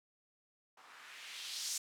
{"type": "noise with low-pass filter sweep", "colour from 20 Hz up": "violet", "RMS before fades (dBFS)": -45, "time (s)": [0.77, 1.78], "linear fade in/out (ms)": 5, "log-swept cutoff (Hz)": [1000, 6700], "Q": 1.6, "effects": []}